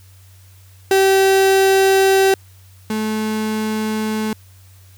35% pulse tone pair in turn, 386 / 216.6 Hz, G4 / A3, -27 / -27 cents, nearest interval minor seventh, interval 1000 cents, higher first, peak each -9 / -17 dBFS, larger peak first, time 0.91-2.34 / 2.9-4.33 s, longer neither, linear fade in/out 2 ms, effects added 94 Hz sine -43 dBFS peak until 4.97 s + white hiss -52 dBFS RMS until 4.97 s

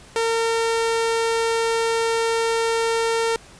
sawtooth tone, 456.4 Hz, A#4, 37 cents flat, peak -15 dBFS, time 0.16-3.36 s, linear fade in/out 0 ms, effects pink hiss -46 dBFS RMS until 3.59 s + resampled to 22050 Hz

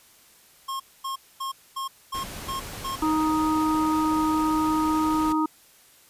square tone bursts, 1075 Hz, C6, 47 cents sharp, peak -29 dBFS, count 7, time 0.68-2.96 s, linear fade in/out 10 ms, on 120 ms, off 240 ms
pink noise, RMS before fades -37 dBFS, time 2.14-5.33 s, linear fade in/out 10 ms
harmonic tone, 311.8 Hz, D#4, 4 cents sharp, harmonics 1 / 3 / 4, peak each -22 / -27 / -28 dBFS, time 3.02-5.46 s, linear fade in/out 5 ms
effects white hiss -55 dBFS RMS until 6.09 s + resampled to 32000 Hz

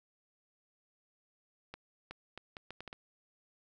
accelerating click train, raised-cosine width 0.3 ms, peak -28 dBFS, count 8, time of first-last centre 1.74-2.929 s, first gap 370 ms, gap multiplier 0.72, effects none

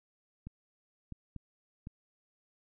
clicks, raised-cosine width 5 ms, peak -30 dBFS, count 4, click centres 0.47 / 1.123 / 1.363 / 1.871 s, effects none

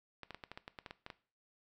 clicks, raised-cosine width 0.3 ms, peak -29 dBFS, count 12, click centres 0.233 / 0.307 / 0.346 / 0.438 / 0.516 / 0.575 / 0.679 / 0.788 / 0.862 / 0.909 / 1.064 / 1.102 s, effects noise-tail reverb RT60 0.4 s tail -17 dB re dry

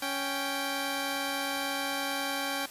10% pulse tone pair together, 277.9 / 784 Hz, C#4 / G5, +4 / 0 cents, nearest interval octave + tritone, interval 1796 cents, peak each -25 dBFS, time 0.02-2.66 s, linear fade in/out 5 ms, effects white hiss -46 dBFS RMS until 2.7 s + resampled to 32000 Hz

